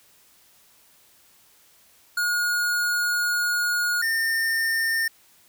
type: tone pair in turn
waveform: square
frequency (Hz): 1439 / 1813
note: F#6 / A#6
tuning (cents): -49 / -49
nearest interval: major third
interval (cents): 400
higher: second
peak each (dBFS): -22 / -22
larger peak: neither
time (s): 2.17-4.02 / 4.02-5.08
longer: first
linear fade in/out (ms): 5
effects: white hiss -57 dBFS RMS until 5.48 s